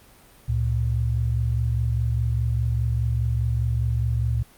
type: tone pair together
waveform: sine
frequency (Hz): 70.4 / 115.3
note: C#2 / A#2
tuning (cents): +27 / -19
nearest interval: major sixth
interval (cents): 854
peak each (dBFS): -24 / -22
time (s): 0.48-4.43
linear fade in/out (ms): 10
effects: pink hiss -52 dBFS RMS until 4.57 s + Opus 32 kbps